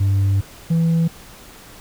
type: tone pair in turn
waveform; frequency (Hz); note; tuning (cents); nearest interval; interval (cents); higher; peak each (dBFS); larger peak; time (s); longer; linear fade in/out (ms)
sine; 98.3 / 165.32; G2 / E3; +5 / +5; major sixth; 900; second; -11; neither; 0-0.41 / 0.7-1.08; first; 10
effects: tanh soft clip ceiling -13 dBFS + pink hiss -42 dBFS RMS until 1.8 s